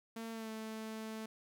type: tone with pitch glide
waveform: sawtooth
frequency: 226.6 to 219.9 Hz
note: A#3 to A3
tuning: -49 to -1 cents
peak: -38 dBFS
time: 0.16-1.26 s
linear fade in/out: 5 ms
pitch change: -52 cents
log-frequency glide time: 0.32-0.5 s
effects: none